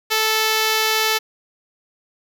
5% pulse tone, 438.3 Hz, A4, 7 cents flat, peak -5 dBFS, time 0.1-1.19 s, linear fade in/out 20 ms, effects none

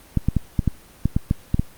clicks, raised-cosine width 5 ms, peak -5 dBFS, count 10, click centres 0.173 / 0.286 / 0.367 / 0.592 / 0.677 / 1.056 / 1.165 / 1.311 / 1.544 / 1.595 s, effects pink hiss -48 dBFS RMS until 1.77 s + Opus 24 kbps

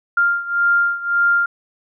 sine beating tone pair, 1396.9 / 1398.7 Hz, F6 / F6, 0 / +2 cents, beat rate 1.8 Hz, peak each -16 / -19 dBFS, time 0.17-1.46 s, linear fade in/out 5 ms, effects none

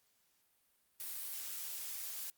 blue noise, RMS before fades -43 dBFS, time 1-2.3 s, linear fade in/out 0 ms, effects white hiss -75 dBFS RMS until 2.37 s + Opus 48 kbps

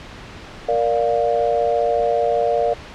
sine chord, Bb major, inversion none, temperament equal with one note detuned, 466.2 / 587.3 / 702.1 Hz, Bb4 / D5 / F5, 0 / 0 / +9 cents, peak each -20 dBFS, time 0.68-2.74 s, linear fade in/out 10 ms, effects pink hiss -37 dBFS RMS until 2.94 s + low-pass 4000 Hz 12 dB/octave

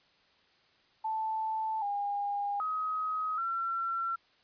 sine tone with pitch steps, 879 / 811 / 1265 / 1355 Hz, A5 / G#5 / D#6 / E6, -2 / -41 / +28 / +47 cents, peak -30 dBFS, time 1.04-4.16 s, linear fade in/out 10 ms, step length 780 ms, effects white hiss -66 dBFS RMS until 4.43 s + resampled to 11025 Hz

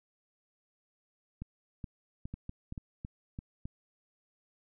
clicks, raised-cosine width 5 ms, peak -27 dBFS, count 10, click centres 1.42 / 1.842 / 2.255 / 2.34 / 2.494 / 2.724 / 2.778 / 3.049 / 3.389 / 3.655 s, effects none

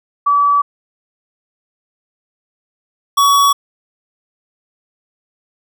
sine / square tone pair in turn, 1148 / 1127.6 Hz, D6 / C#6, -40 / +29 cents, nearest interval unison, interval 31 cents, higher first, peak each -9 dBFS, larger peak neither, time 0.26-0.62 / 3.17-3.53 s, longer neither, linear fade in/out 10 ms, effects none

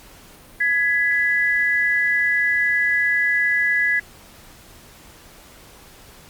sine tone pair together, 1674 / 1990.7 Hz, G#6 / B6, +13 / +13 cents, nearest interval minor third, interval 300 cents, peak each -19 dBFS, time 0.6-4 s, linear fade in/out 10 ms, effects pink hiss -46 dBFS RMS until 6.29 s + Opus 48 kbps

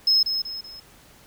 triangle tone with echo, 5170 Hz, E8, 34 cents flat, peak -13 dBFS, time 0.07-0.23 s, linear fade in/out 5 ms, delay 190 ms, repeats 3, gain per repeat -8 dB, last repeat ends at 0.8 s, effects tanh soft clip ceiling -11 dBFS + pink hiss -52 dBFS RMS until 1.26 s

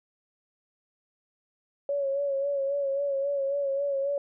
sine tone with vibrato, 557 Hz, C#5, 8 cents sharp, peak -25 dBFS, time 1.89-4.18 s, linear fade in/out 2 ms, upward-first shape sine, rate 3.7 Hz, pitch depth 42 cents each way, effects none

